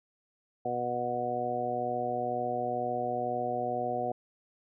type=harmonic tone; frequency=122.1 Hz; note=B2; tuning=19 cents flat; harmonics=1 / 2 / 3 / 4 / 5 / 6; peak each=-44 / -40 / -40 / -36 / -36 / -32 dBFS; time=0.65-4.12 s; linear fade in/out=5 ms; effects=none